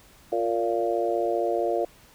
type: harmonic tone with a mistuned harmonic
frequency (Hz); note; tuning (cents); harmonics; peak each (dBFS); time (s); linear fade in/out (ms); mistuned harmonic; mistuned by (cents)
115.4; A#2; -17; 3 / 4 / 5 / 6; -28 / -28 / -28 / -28; 0.32-1.85; 5; 3; +24
effects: pink hiss -54 dBFS RMS until 2.14 s